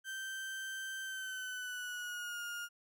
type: tone with pitch glide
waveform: 35% pulse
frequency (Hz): 1558 to 1420.5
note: G6 to F6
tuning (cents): -11 to +29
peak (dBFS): -38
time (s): 0.04-2.69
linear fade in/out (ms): 50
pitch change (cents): -160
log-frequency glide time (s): 1.02-2.43
effects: none